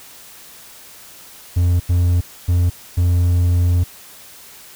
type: tone bursts at uneven times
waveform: triangle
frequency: 87.8 Hz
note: F2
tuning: 10 cents sharp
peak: -10 dBFS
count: 4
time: 1.56-1.8 / 1.89-2.21 / 2.48-2.7 / 2.97-3.84 s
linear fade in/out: 10 ms
effects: white hiss -41 dBFS RMS until 4.75 s